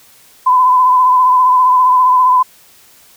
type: tone with vibrato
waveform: sine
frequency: 1011 Hz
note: B5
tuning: 40 cents sharp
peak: -6 dBFS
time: 0.46-2.43 s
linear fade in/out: 10 ms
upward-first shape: sine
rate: 15 Hz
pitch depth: 32 cents each way
effects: white hiss -45 dBFS RMS until 3.16 s